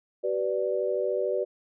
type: chord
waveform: sine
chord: G major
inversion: none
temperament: equal with one note detuned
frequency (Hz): 382.2 / 493.9 / 587.3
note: G4 / B4 / D5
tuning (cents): -44 / 0 / 0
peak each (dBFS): -29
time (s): 0.23-1.45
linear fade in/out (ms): 20
effects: none